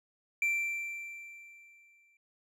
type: tone with exponential decay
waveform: triangle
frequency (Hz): 2349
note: D7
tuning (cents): 0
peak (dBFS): -24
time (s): 0.42-2.17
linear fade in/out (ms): 2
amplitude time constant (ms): 380
effects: none